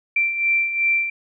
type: beating tone pair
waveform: sine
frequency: 2349 / 2351.7 Hz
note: D7 / D7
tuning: 0 / +2 cents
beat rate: 2.7 Hz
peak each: -25 / -18 dBFS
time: 0.16-1.1 s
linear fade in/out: 5 ms
effects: none